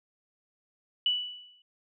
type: tone with exponential decay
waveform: sine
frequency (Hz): 2960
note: F#7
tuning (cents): 0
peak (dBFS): -21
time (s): 1.06-1.62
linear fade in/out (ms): 2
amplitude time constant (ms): 120
effects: none